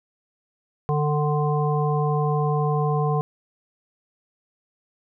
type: harmonic tone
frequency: 149 Hz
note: D3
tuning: 25 cents sharp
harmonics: 1 / 3 / 5 / 7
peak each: -21 / -26 / -28 / -29 dBFS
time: 0.89-3.21 s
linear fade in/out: 0 ms
effects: none